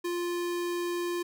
square tone, 349.2 Hz, F4, in tune, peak -30 dBFS, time 0.04-1.23 s, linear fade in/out 10 ms, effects none

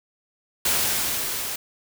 white noise with level ramp, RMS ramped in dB -21 to -30 dBFS, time 0.65-1.56 s, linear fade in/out 5 ms, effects none

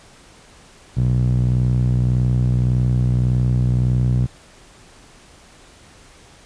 sawtooth tone with band-pass filter, 61.74 Hz, B1, in tune, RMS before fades -17 dBFS, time 0.96-4.27 s, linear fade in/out 20 ms, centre 130 Hz, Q 2.8, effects pink hiss -47 dBFS RMS until 6.45 s + resampled to 22050 Hz

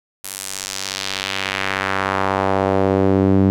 sawtooth tone with band-pass filter sweep, 96.5 Hz, G2, 27 cents flat, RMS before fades -19 dBFS, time 0.24-3.5 s, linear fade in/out 0 ms, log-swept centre 11000 to 240 Hz, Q 1.3, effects none

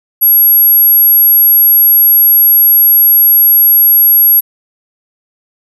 sine tone, 11500 Hz, F9, 50 cents sharp, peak -3 dBFS, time 0.21-4.41 s, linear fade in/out 20 ms, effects none

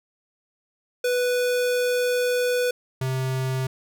square tone pair in turn, 493.9 / 130.82 Hz, B4 / C3, 0 / 0 cents, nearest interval octave + major seventh, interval 2300 cents, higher first, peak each -21 / -24 dBFS, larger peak first, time 1.04-2.71 / 3.01-3.67 s, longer first, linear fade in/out 5 ms, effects none

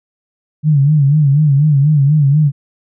sine tone with vibrato, 145.6 Hz, D3, 15 cents flat, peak -7 dBFS, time 0.63-2.52 s, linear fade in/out 50 ms, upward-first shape sine, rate 4.1 Hz, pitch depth 110 cents each way, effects none

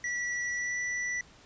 square tone with pitch glide, 1948 to 1966.1 Hz, B6 to B6, -24 to -8 cents, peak -31 dBFS, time 0.04-1.21 s, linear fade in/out 2 ms, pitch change +16 cents, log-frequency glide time 0.51-0.77 s, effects pink hiss -56 dBFS RMS until 1.45 s + resampled to 16000 Hz

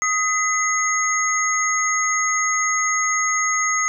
sine tone cluster, 1254 / 2024 / 6520 Hz, D#6 / B6 / G#8, +13 / +42 / -33 cents, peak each -22 dBFS, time 0.02-3.88 s, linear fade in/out 0 ms, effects none

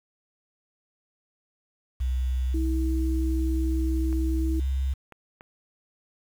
sine tone with pitch glide, 63.5 to 66.58 Hz, B1 to C2, +49 to +31 cents, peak -23 dBFS, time 2-4.94 s, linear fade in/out 10 ms, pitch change +82 cents, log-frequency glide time 4.34-4.66 s
sine tone, 323.6 Hz, E4, 32 cents flat, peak -28 dBFS, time 2.54-4.6 s, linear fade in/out 5 ms
clicks, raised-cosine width 0.5 ms, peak -30 dBFS, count 3, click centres 4.128 / 5.123 / 5.409 s
effects 8-bit

